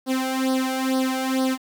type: tone with flanger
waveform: sawtooth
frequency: 261.6 Hz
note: C4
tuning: in tune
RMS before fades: -23 dBFS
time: 0.06-1.58 s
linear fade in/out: 50 ms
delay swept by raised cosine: 0.2 to 1.4 ms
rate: 2.2 Hz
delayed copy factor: +0.85
effects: 9-bit